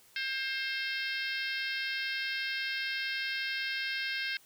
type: harmonic tone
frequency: 531 Hz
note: C5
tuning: 25 cents sharp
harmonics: 3 / 4 / 5 / 6 / 7 / 8 / 9 / 10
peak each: -36 / -38 / -40 / -42 / -43 / -44 / -45 / -46 dBFS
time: 0.16-4.37 s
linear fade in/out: 2 ms
effects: white hiss -61 dBFS RMS until 4.45 s